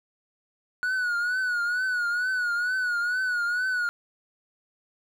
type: tone with vibrato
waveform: triangle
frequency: 1463 Hz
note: F#6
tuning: 20 cents flat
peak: -22 dBFS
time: 0.83-3.89 s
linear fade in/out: 0 ms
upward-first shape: triangle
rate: 2.2 Hz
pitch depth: 84 cents each way
effects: none